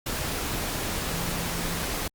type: tone in noise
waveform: sine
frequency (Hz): 170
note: F3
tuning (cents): -46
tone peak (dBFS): -34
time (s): 1.06-1.83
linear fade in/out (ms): 5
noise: pink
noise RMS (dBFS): -30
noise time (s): 0.06-2.08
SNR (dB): -7
effects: Opus 48 kbps